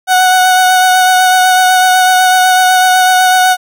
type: tone with vibrato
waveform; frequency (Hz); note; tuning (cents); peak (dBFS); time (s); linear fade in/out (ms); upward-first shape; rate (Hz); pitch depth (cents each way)
30% pulse; 740; F#5; 0; -3; 0.07-3.57; 50; sine; 8; 15
effects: none